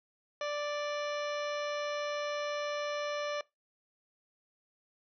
harmonic tone, 587.3 Hz, D5, in tune, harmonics 1 / 2 / 3 / 4 / 5 / 6 / 7 / 9 / 10, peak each -34 / -40 / -44 / -46 / -48 / -50 / -51 / -53 / -54 dBFS, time 0.41-3.41 s, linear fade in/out 2 ms, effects noise-tail reverb RT60 0.2 s tail -22 dB re dry

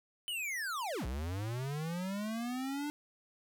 square linear two-way sweep, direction down then up, 3030 to 57.5 to 298 Hz, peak -36 dBFS, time 0.28-2.9 s, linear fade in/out 0 ms, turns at 1.06 s, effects none

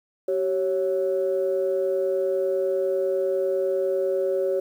sine tone pair together, 383 / 553 Hz, G4 / C#5, -40 / -4 cents, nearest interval tritone, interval 636 cents, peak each -23 dBFS, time 0.28-4.6 s, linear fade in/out 5 ms, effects tanh soft clip ceiling -14 dBFS + 9-bit

